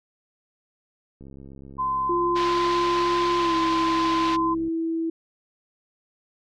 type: click train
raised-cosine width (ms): 3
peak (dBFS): -31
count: 237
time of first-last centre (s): 1.21-4.681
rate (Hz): 68
type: tone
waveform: sine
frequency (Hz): 1027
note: C6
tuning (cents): -33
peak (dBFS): -22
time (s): 1.78-4.55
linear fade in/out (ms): 20
type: tone with pitch glide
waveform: sine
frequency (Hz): 349.2 to 327.7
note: F4 to E4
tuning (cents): 0 to -10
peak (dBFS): -23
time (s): 2.09-5.1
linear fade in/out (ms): 5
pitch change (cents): -110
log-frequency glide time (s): 3.39-3.55
type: band-pass noise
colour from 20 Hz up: white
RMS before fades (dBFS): -33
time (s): 2.35-4.37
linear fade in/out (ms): 20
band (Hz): 600 to 4200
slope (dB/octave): 24
effects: none